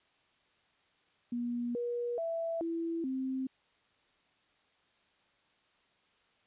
sine tone with pitch steps, 240.1 / 479.6 / 663 / 332.4 / 262.5 Hz, B3 / A#4 / E5 / E4 / C4, -49 / +49 / +10 / +15 / +6 cents, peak -32 dBFS, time 1.32-3.47 s, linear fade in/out 5 ms, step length 430 ms, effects white hiss -70 dBFS RMS until 6.46 s + resampled to 8000 Hz

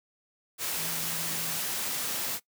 sine tone in noise, 164.81 Hz, E3, in tune, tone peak -43 dBFS, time 0.75-1.6 s, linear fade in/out 50 ms, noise white, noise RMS -32 dBFS, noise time 0.58-2.4 s, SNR -14 dB, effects noise-tail reverb RT60 0.1 s tail -19 dB re dry + high-pass 100 Hz 12 dB/octave

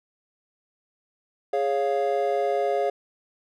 triangle chord, Db major, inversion second, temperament equal, 415.3 / 554.4 / 698.5 Hz, Ab4 / Db5 / F5, 0 / 0 / 0 cents, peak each -24 dBFS, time 1.53-2.9 s, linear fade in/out 5 ms, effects none

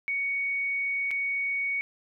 sine tone with dropouts, 2233 Hz, C#7, 12 cents sharp, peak -26 dBFS, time 0.08-1.81 s, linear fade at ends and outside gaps 0 ms, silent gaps 1.108-1.113 s, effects none

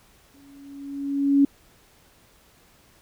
sine tone with exponential growth, 279.8 Hz, C#4, 16 cents sharp, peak -12 dBFS, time 0.34-1.45 s, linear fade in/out 5 ms, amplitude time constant 240 ms, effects pink hiss -57 dBFS RMS until 3.01 s

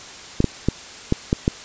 clicks, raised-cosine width 3 ms, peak -3 dBFS, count 6, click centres 0.404 / 0.443 / 0.686 / 1.124 / 1.329 / 1.479 s, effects white hiss -38 dBFS RMS until 1.64 s + resampled to 16000 Hz

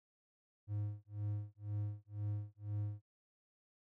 triangle tone with tremolo, 103.83 Hz, G#2, in tune, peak -33 dBFS, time 0.67-3.02 s, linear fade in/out 50 ms, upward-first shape sine, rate 2 Hz, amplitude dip 100%, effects none

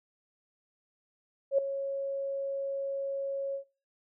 sine tone with ADSR envelope, 550 Hz, C#5, 14 cents flat, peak -19 dBFS, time 1.51-3.64 s, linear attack 73 ms, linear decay 4 ms, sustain -12 dB, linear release 96 ms, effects noise-tail reverb RT60 0.5 s tail -26 dB re dry

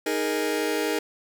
sawtooth chord, D# suspended fourth, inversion none, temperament just, 311.1 / 414.8 / 466.7 Hz, D#4 / G#4 / A#4, 0 / -2 / +2 cents, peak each -24 dBFS, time 0.06-0.99 s, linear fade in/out 5 ms, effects none

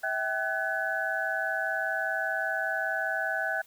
sine tone cluster, 650 / 775 / 1500 / 1696 Hz, E5 / G5 / F#6 / G#6, -24 / -20 / +23 / +36 cents, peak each -34 / -35 / -30 / -34 dBFS, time 0.03-3.62 s, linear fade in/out 10 ms, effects white hiss -58 dBFS RMS until 3.66 s

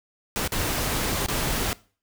pink noise with dropouts, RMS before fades -26 dBFS, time 0.36-1.73 s, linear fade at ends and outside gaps 0 ms, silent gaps 0.476-0.521 / 1.262-1.285 s, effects noise-tail reverb RT60 0.4 s tail -21 dB re dry

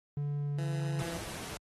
triangle tone with pitch glide, 144.7 to 142.79 Hz, D3 to D3, -25 to -48 cents, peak -29 dBFS, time 0.17-1.02 s, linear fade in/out 0 ms, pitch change -23 cents, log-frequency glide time 0.38-0.8 s
15% pulse tone, 168 Hz, E3, 33 cents sharp, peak -33 dBFS, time 0.58-1.18 s, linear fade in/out 5 ms
pink noise, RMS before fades -42 dBFS, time 0.99-1.57 s, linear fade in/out 0 ms
effects high-pass 60 Hz 12 dB/octave + AAC 32 kbps

